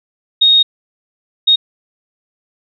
sine tone bursts at uneven times, 3729 Hz, A#7, in tune, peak -6 dBFS, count 2, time 0.41-0.63 / 1.47-1.56 s, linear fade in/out 10 ms, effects none

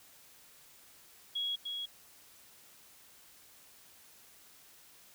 sine tone with echo, 3322 Hz, G#7, in tune, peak -32 dBFS, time 1.35-1.56 s, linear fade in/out 10 ms, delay 300 ms, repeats 1, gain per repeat -4 dB, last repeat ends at 1.86 s, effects white hiss -59 dBFS RMS until 5.14 s

